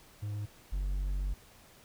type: tone pair in turn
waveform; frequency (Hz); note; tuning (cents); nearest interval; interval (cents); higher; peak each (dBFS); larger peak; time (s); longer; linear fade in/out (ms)
triangle; 103.83 / 47.58; G#2 / F#1; 0 / +49; octave + major second; 1351; first; -32 / -28; second; 0.22-0.46 / 0.72-1.34; second; 10
effects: pink hiss -58 dBFS RMS until 1.84 s